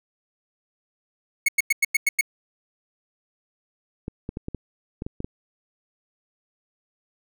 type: tone bursts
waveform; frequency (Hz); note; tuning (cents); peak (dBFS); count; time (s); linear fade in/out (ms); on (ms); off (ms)
45% pulse; 2200; C#7; -14; -16; 7; 1.46-2.211; 5; 25; 96
type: clicks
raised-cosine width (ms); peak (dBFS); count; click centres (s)
3; -17; 9; 4.081 / 4.291 / 4.371 / 4.484 / 4.547 / 5.021 / 5.065 / 5.204 / 5.245
effects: none